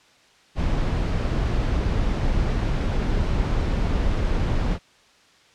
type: noise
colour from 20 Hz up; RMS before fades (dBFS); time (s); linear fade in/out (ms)
brown; -22; 0.55-4.79; 50
effects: white hiss -55 dBFS RMS until 5.54 s + low-pass 5000 Hz 12 dB/octave